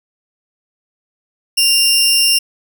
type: tone pair together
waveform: sawtooth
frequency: 2794 / 5360 Hz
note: F7 / E8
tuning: 0 / +28 cents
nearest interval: major seventh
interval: 1128 cents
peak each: -10 dBFS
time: 1.57-2.39 s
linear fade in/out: 10 ms
effects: none